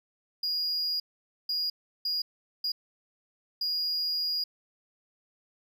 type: tone bursts at uneven times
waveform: triangle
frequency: 4867 Hz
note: D#8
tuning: 39 cents flat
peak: -26 dBFS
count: 5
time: 0.43-1 / 1.49-1.7 / 2.05-2.22 / 2.64-2.72 / 3.61-4.44 s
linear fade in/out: 5 ms
effects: none